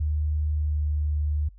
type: tone with pitch glide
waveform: sine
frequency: 75.8 to 74.8 Hz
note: D#2 to D2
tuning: -45 to +32 cents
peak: -22 dBFS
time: 0-1.49 s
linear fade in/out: 10 ms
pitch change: -23 cents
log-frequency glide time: 0.51-0.85 s
effects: added 48 Hz sine -46 dBFS peak until 1.58 s